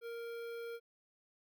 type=tone with notch filter; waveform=square; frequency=466.2 Hz; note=A#4; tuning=in tune; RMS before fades=-44 dBFS; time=0.01-0.8 s; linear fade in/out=50 ms; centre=7200 Hz; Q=0.52; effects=none